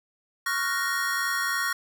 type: chord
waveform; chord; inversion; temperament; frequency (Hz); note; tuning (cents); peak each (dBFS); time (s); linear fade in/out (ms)
square; Gb major seventh; second; equal; 1108.7 / 1396.9 / 1480 / 1864.7; Db6 / F6 / Gb6 / Bb6; 0 / 0 / 0 / 0; -32 / -32 / -34 / -29; 0.46-1.73; 5
effects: none

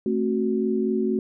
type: chord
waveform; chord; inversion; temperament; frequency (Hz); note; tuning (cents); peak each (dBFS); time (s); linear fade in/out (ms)
sine; F# diminished; first; just; 222 / 266.4 / 370; A3 / C4 / F#4; +16 / +31 / 0; -24 / -28 / -24; 0.06-1.19; 2
effects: none

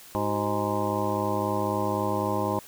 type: harmonic tone with a mistuned harmonic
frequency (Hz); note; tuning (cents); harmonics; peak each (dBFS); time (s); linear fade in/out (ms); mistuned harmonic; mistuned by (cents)
103.83; G#2; 0; 1 / 2 / 3 / 4 / 5 / 6 / 8 / 9 / 10; -33 / -33 / -33 / -33 / -33 / -33 / -33 / -33 / -33; 0.15-2.59; 0; 4; -140
effects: white hiss -48 dBFS RMS until 2.67 s

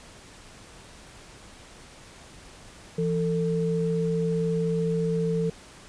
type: tone pair together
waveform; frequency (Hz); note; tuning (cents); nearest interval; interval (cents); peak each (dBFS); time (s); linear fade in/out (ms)
sine; 167.66 / 447.6; E3 / A4; +30 / +30; octave + perfect fourth; 1700; -25 / -26; 2.98-5.5; 5
effects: pink hiss -48 dBFS RMS until 5.88 s + resampled to 22050 Hz

